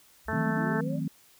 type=linear sweep; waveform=sine; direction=up; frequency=43.65 to 608 Hz; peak=-36 dBFS; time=0.25-1 s; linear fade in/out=50 ms
type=harmonic tone; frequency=220 Hz; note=A3; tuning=in tune; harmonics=1 / 2 / 3 / 4 / 5 / 6 / 7 / 8; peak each=-38 / -37 / -38 / -36 / -41 / -39 / -36 / -37 dBFS; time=0.28-0.81 s; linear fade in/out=5 ms
type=chord; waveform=sine; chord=D# diminished seventh; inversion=none; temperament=equal with one note detuned; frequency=159.11 / 185 / 220 / 261.6 Hz; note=D#3 / F#3 / A3 / C4; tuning=+39 / 0 / 0 / 0 cents; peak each=-31 / -36 / -36 / -34 dBFS; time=0.33-1.08 s; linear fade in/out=2 ms
effects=white hiss -59 dBFS RMS until 1.39 s